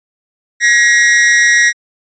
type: tone with amplitude modulation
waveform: 45% pulse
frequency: 1900 Hz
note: A#6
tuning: 33 cents sharp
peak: -3 dBFS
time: 0.6-1.73 s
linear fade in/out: 50 ms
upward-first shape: sine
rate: 227 Hz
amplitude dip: 80%
effects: resampled to 16000 Hz